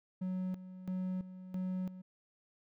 triangle tone with tremolo, 185 Hz, F#3, in tune, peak -32 dBFS, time 0.21-2.02 s, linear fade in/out 10 ms, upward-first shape square, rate 1.5 Hz, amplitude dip 75%, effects none

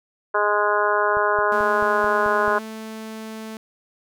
harmonic tone, 207.7 Hz, G#3, in tune, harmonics 2 / 3 / 4 / 5 / 6 / 7 / 8, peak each -24 / -24 / -28 / -22 / -27 / -24 / -31 dBFS, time 0.34-2.59 s, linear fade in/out 10 ms
click train, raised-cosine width 5 ms, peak -27 dBFS, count 7, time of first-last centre 1.17-2.48 s, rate 4.58 Hz
sawtooth tone, 220 Hz, A3, in tune, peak -28 dBFS, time 1.52-3.57 s, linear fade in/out 0 ms
effects none

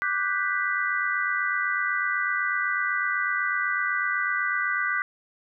sine chord, G major seventh, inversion second, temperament equal, 1174.7 / 1480 / 1568 / 1975.5 Hz, D6 / F#6 / G6 / B6, 0 / 0 / 0 / 0 cents, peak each -30 / -28 / -30 / -28 dBFS, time 0.02-5.02 s, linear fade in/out 0 ms, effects none

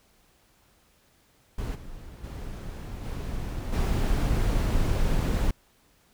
brown noise with level steps, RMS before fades -31 / -42 / -36 / -32 / -24 dBFS, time 1.58-5.51 s, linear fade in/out 5 ms, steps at 1.74 / 2.23 / 3.03 / 3.72 s, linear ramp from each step 20 ms, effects pink hiss -63 dBFS RMS until 6.13 s

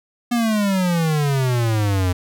square exponential sweep, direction down, 243.7 to 88.4 Hz, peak -17 dBFS, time 0.31-2.13 s, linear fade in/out 10 ms, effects none

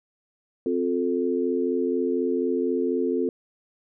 sine chord, F major, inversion second, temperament equal with one note detuned, 261.6 / 355.9 / 440 Hz, C4 / F4 / A4, 0 / +33 / 0 cents, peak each -26 dBFS, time 0.66-3.29 s, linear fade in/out 2 ms, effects none

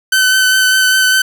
sawtooth tone with vibrato, 1522 Hz, F#6, 48 cents sharp, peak -5 dBFS, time 0.12-1.22 s, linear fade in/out 5 ms, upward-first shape sine, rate 5 Hz, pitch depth 15 cents each way, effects none

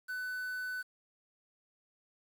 triangle tone with quantisation, 1500 Hz, F#6, 23 cents sharp, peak -34 dBFS, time 0.08-0.83 s, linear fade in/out 20 ms, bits 9, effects none

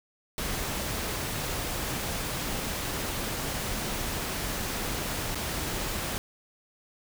pink noise with dropouts, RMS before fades -32 dBFS, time 0.38-6.18 s, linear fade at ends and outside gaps 0 ms, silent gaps 5.347-5.355 s, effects none

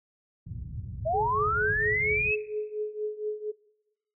white low-pass noise, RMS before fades -35 dBFS, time 0.46-2.31 s, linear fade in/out 5 ms, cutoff 120 Hz, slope 24 dB/octave
sine linear sweep, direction up, 606 to 2637 Hz, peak -24 dBFS, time 1.05-2.36 s, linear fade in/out 20 ms
sine tone with tremolo, 424.5 Hz, G#4, 38 cents sharp, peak -26 dBFS, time 1.13-3.52 s, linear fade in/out 20 ms, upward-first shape triangle, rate 4.3 Hz, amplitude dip 85%
effects noise-tail reverb RT60 1.0 s tail -22 dB re dry + high-pass 60 Hz 12 dB/octave

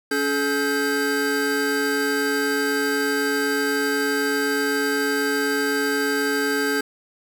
square tone cluster, 281.3 / 429 / 1577 Hz, C#4 / A4 / G6, +26 / -44 / +10 cents, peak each -26 / -25 / -25 dBFS, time 0.11-6.81 s, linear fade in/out 5 ms, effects none

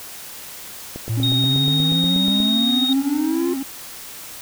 click train, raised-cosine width 2 ms, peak -17 dBFS, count 13, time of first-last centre 0.96-2.402 s, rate 8.32 Hz
triangle exponential sweep, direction up, 110.1 to 357 Hz, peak -17 dBFS, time 1.09-3.54 s, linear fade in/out 10 ms
triangle tone with vibrato, 269.4 Hz, C#4, 49 cents flat, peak -21 dBFS, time 1.17-3.63 s, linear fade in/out 5 ms, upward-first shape square, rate 14 Hz, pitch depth 39 cents each way
sine tone, 3729 Hz, A#7, in tune, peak -18 dBFS, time 1.23-2.93 s, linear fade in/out 2 ms
effects white hiss -36 dBFS RMS until 4.41 s

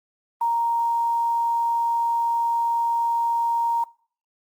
sine tone with quantisation, 932.3 Hz, A#5, in tune, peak -19 dBFS, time 0.41-3.84 s, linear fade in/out 5 ms, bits 8, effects noise-tail reverb RT60 0.5 s tail -23 dB re dry + Opus 24 kbps

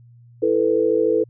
sine chord, E suspended fourth, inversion none, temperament equal, 329.6 / 440 / 493.9 Hz, E4 / A4 / B4, 0 / 0 / 0 cents, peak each -22 / -18 / -20 dBFS, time 0.42-1.24 s, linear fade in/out 10 ms, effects added 119 Hz sine -45 dBFS peak until 1.29 s

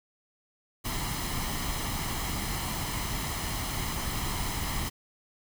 pink noise with comb filter, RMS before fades -32 dBFS, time 0.84-4.9 s, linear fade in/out 20 ms, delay 0.98 ms, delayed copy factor +0.55, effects none

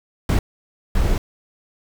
brown noise bursts at uneven times, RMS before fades -17 dBFS, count 2, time 0.29-0.39 / 0.95-1.18 s, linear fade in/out 2 ms, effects none

